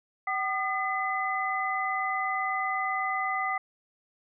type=tone cluster; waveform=sine; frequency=764 / 1216 / 2018 Hz; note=G5 / D#6 / B6; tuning=-45 / -40 / +37 cents; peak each=-31 dBFS; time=0.27-3.58 s; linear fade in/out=5 ms; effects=none